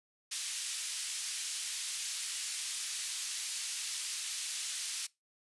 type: band-pass noise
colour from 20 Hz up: white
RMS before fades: -38 dBFS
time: 0.31-5.07 s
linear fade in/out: 10 ms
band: 2700 to 10000 Hz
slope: 12 dB/octave
effects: noise-tail reverb RT60 0.2 s tail -22 dB re dry + resampled to 24000 Hz